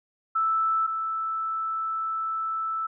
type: tone pair in turn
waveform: sine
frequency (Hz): 1318 / 1318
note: E6 / E6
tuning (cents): -1 / -1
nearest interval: unison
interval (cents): 0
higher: neither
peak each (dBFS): -21 / -26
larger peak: first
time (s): 0.35-0.87 / 0.87-2.87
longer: second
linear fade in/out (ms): 10
effects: none